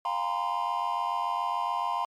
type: tone cluster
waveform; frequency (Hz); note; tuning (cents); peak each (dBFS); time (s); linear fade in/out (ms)
triangle; 704 / 807 / 943 / 1030; F5 / G#5 / A#5 / C6; +14 / -50 / +20 / -28; -32 / -33 / -29 / -28; 0.05-2.05; 2
effects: tanh soft clip ceiling -18 dBFS + MP3 96 kbps